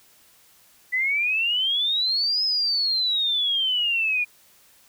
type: exponential two-way sweep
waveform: sine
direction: up then down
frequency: 1975.5 to 5150 to 2417 Hz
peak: -20 dBFS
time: 0.92-4.25 s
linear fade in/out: 20 ms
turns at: 2.44 s
effects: white hiss -56 dBFS RMS until 4.88 s